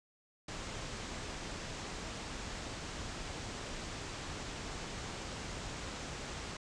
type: low-pass noise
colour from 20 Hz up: pink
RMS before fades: -43 dBFS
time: 0.48-6.57 s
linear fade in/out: 5 ms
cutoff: 8000 Hz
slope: 48 dB/octave
effects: none